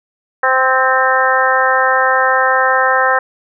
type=harmonic tone with a mistuned harmonic; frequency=260.3 Hz; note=C4; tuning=9 cents flat; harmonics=2 / 3 / 4 / 5 / 6 / 7; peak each=-17 / -17 / -17 / -17 / -17 / -17 dBFS; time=0.43-3.19 s; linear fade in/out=5 ms; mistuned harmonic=6; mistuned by=+16 cents; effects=none